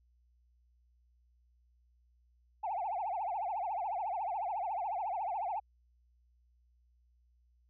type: tone with vibrato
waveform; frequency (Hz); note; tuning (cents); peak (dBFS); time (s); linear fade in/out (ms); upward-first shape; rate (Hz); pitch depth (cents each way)
sine; 784; G5; 0; -32; 2.63-5.6; 10; triangle; 14; 270
effects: tanh soft clip ceiling -29 dBFS + added 60 Hz sine -66 dBFS peak until 7.69 s